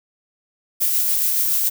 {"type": "noise with tremolo", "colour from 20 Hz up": "violet", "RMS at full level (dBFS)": -18, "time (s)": [0.8, 1.7], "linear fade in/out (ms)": 20, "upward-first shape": "sine", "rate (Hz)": 7.1, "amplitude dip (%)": 25, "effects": []}